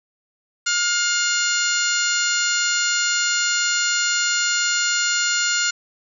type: harmonic tone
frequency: 709 Hz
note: F5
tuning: 26 cents sharp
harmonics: 2 / 3 / 4 / 5 / 6 / 7 / 8 / 9 / 10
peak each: -22 / -30 / -27 / -33 / -26 / -34 / -30 / -33 / -24 dBFS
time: 0.66-5.71 s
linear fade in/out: 10 ms
effects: none